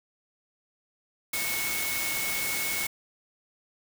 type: tone in noise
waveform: sine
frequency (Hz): 2200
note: C#7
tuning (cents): -14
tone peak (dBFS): -32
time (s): 1.33-2.87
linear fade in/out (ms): 5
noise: white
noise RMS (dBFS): -31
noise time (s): 1.33-2.87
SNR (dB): -4
effects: none